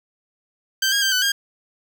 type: tone with pitch steps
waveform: 15% pulse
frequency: 1560 / 1630 / 1571 / 1500 / 1613 Hz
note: G6 / G#6 / G6 / F#6 / G6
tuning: -9 / -33 / +3 / +23 / +49 cents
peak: -11 dBFS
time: 0.82-1.32 s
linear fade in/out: 5 ms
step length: 100 ms
effects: none

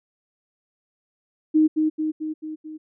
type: tone with echo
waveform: sine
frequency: 311.1 Hz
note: D#4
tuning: in tune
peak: -13 dBFS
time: 1.54-1.68 s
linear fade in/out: 20 ms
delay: 220 ms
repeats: 5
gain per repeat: -4 dB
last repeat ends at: 2.78 s
effects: none

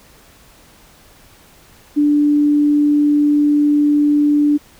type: tone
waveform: sine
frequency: 293.7 Hz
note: D4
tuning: in tune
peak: -10 dBFS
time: 1.96-4.58 s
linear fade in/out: 20 ms
effects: pink hiss -47 dBFS RMS until 4.79 s

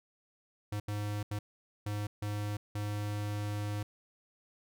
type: tone bursts at uneven times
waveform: square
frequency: 103.83 Hz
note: G#2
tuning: in tune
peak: -34 dBFS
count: 6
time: 0.72-0.8 / 0.88-1.23 / 1.31-1.39 / 1.86-2.07 / 2.22-2.57 / 2.75-3.83 s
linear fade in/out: 5 ms
effects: none

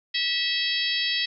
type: harmonic tone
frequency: 650 Hz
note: E5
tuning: 24 cents flat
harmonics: 3 / 4 / 5 / 6 / 7 / 8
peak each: -30 / -32 / -28 / -29 / -31 / -33 dBFS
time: 0.14-1.26 s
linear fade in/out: 10 ms
effects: none

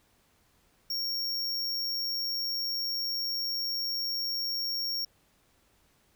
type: tone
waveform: square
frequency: 5530 Hz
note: F8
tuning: 18 cents flat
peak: -30 dBFS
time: 0.9-5.05 s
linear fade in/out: 5 ms
effects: pink hiss -67 dBFS RMS until 6.15 s

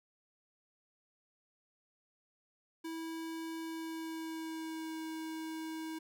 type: tone with pitch glide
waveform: square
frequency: 325.9 to 319.4 Hz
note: E4 to D#4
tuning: -20 to +45 cents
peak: -40 dBFS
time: 2.84-5.99 s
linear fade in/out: 10 ms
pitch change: -35 cents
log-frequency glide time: 3.59-5.02 s
effects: none

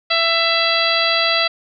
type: harmonic tone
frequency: 666 Hz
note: E5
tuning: 18 cents sharp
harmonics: 1 / 2 / 3 / 4 / 5 / 6 / 7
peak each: -22 / -22 / -22 / -22 / -22 / -22 / -22 dBFS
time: 0.1-1.48 s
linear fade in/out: 10 ms
effects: none

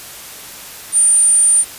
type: tone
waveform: sine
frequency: 9050 Hz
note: C#9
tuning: 35 cents sharp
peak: -8 dBFS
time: 0.92-1.65 s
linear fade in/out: 50 ms
effects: white hiss -33 dBFS RMS until 1.78 s + resampled to 32000 Hz

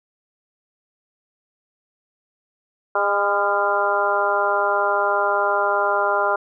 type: harmonic tone with a mistuned harmonic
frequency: 202.8 Hz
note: G#3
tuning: 41 cents flat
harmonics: 2 / 3 / 4 / 5 / 6 / 7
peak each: -26 / -23 / -24 / -24 / -26 / -23 dBFS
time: 2.95-6.36 s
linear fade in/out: 5 ms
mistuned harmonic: 7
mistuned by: -35 cents
effects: none

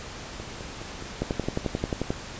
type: two click trains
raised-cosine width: 2 ms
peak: -24 / -12 dBFS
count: 8 / 11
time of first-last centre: 0.4-1.855 / 1.22-2.105 s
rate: 4.81 / 11.3 Hz
effects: pink hiss -39 dBFS RMS until 2.39 s + resampled to 16000 Hz

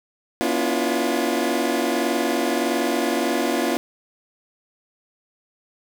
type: tone cluster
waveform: 25% pulse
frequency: 242.9 / 284 / 332.9 / 354.6 Hz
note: B3 / C#4 / E4 / F4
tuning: -29 / +42 / +17 / +26 cents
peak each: -22 dBFS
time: 0.41-3.77 s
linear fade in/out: 0 ms
effects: none

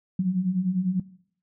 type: beating tone pair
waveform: sine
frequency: 176.1 / 186.1 Hz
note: F3 / F#3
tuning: +15 / +10 cents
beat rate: 10 Hz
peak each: -28 / -22 dBFS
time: 0.19-1 s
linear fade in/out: 5 ms
effects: noise-tail reverb RT60 0.6 s tail -20 dB re dry

